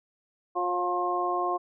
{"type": "harmonic tone with a mistuned harmonic", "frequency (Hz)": 177.9, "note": "F3", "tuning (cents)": 32, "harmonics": [2, 3, 4, 5, 6], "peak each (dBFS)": [-31, -38, -29, -41, -29], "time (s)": [0.55, 1.58], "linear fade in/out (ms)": 20, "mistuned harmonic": 3, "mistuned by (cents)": 30, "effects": []}